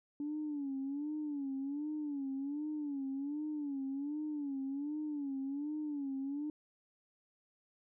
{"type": "tone with vibrato", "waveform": "sine", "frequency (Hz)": 286.5, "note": "D4", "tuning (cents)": -43, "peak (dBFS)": -35, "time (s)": [0.2, 6.5], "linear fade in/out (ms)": 2, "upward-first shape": "sine", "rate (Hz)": 1.3, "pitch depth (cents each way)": 110, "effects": ["tanh soft clip ceiling -31 dBFS"]}